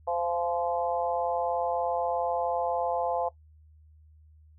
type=harmonic tone with a mistuned harmonic; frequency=172.6 Hz; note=F3; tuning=20 cents flat; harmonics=3 / 4 / 5 / 6; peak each=-31 / -30 / -32 / -38 dBFS; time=0.07-3.29 s; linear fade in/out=10 ms; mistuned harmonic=5; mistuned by=-17 cents; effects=noise-tail reverb RT60 0.1 s tail -17 dB re dry + added 77 Hz sine -53 dBFS peak until 4.58 s